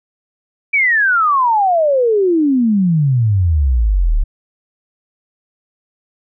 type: exponential sweep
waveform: sine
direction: down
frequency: 2349 to 34 Hz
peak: -10 dBFS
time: 0.73-4.24 s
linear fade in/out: 10 ms
effects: none